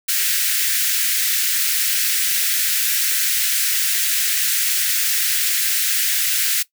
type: high-pass noise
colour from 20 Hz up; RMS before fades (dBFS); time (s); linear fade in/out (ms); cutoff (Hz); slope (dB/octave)
white; -19; 0.08-6.63; 10; 1500; 48
effects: noise-tail reverb RT60 0.1 s tail -18 dB re dry